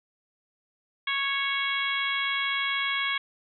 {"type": "harmonic tone", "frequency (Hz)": 553, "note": "C#5", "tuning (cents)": -4, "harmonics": [2, 3, 4, 5, 6, 7], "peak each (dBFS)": [-33, -32, -29, -38, -31, -42], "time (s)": [1.07, 3.18], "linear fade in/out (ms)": 5, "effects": []}